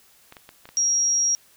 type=clicks; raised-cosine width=0.3 ms; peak=-26 dBFS; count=5; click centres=0.324 / 0.368 / 0.491 / 0.655 / 0.69 s
type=tone; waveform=sine; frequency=5650 Hz; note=F8; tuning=19 cents sharp; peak=-18 dBFS; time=0.77-1.35 s; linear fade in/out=0 ms
effects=white hiss -56 dBFS RMS until 1.56 s